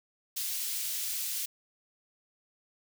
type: high-pass noise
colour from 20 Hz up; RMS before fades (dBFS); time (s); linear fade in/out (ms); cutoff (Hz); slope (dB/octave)
white; -34; 0.36-1.46; 10; 3100; 12
effects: none